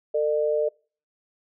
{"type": "tone pair together", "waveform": "sine", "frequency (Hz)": [450, 602], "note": ["A4", "D5"], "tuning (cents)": [39, 43], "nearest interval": "perfect fourth", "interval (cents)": 504, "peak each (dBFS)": -23, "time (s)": [0.14, 0.69], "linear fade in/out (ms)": 10, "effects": ["noise-tail reverb RT60 0.4 s tail -25 dB re dry"]}